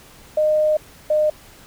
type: tone pair in turn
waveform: sine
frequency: 613 / 609.6 Hz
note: D#5 / D#5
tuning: -26 / -36 cents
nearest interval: unison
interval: 10 cents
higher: first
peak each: -14 dBFS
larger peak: neither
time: 0.37-0.77 / 1.1-1.3 s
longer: first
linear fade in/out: 5 ms
effects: pink hiss -46 dBFS RMS until 1.66 s